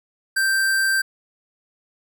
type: tone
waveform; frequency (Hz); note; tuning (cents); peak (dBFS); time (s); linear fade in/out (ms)
square; 1568; G6; 0; -18; 0.36-1.02; 10
effects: none